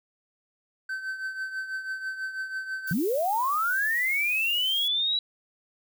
triangle tone with tremolo, 1539 Hz, G6, 32 cents flat, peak -26 dBFS, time 0.89-2.93 s, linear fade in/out 5 ms, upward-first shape triangle, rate 6.1 Hz, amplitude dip 70%
violet noise, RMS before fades -39 dBFS, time 2.87-4.88 s, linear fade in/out 5 ms
sine linear sweep, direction up, 144 to 3934 Hz, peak -23 dBFS, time 2.91-5.19 s, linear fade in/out 2 ms
effects none

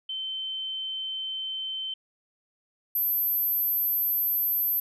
sine tone pair in turn, 3087 / 12288 Hz, G7 / G9, -27 / -36 cents, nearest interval 2 octaves, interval 2391 cents, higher second, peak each -30 / -23 dBFS, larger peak second, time 0.09-1.94 / 2.95-4.8 s, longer neither, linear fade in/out 5 ms, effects none

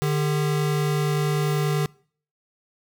square tone pair together, 150.11 / 400 Hz, D3 / G4, +38 / +35 cents, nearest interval octave + perfect fourth, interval 1697 cents, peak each -22 / -29 dBFS, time 0.02-1.86 s, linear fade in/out 0 ms, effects noise-tail reverb RT60 0.5 s tail -24 dB re dry

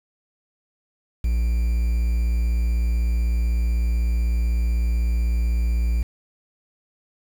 triangle tone with quantisation, 58 Hz, A#1, 8 cents flat, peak -16 dBFS, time 1.24-6.03 s, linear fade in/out 5 ms, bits 7, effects none

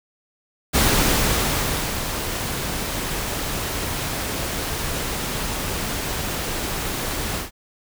pink noise with ADSR envelope, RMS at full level -17 dBFS, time 0.73-7.51 s, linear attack 27 ms, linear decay 1200 ms, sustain -9 dB, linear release 130 ms, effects none

